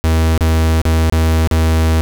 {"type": "tone with dropouts", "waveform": "45% pulse", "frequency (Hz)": 80.4, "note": "E2", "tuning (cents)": -43, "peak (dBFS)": -10, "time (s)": [0.04, 2.01], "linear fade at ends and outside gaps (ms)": 0, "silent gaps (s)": [[0.377, 0.408], [0.816, 0.853], [1.098, 1.124], [1.474, 1.512]], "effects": []}